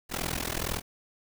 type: noise with amplitude modulation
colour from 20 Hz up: pink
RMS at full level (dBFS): -28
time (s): 0.09-0.82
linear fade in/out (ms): 50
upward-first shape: sine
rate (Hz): 41.8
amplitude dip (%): 95
effects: none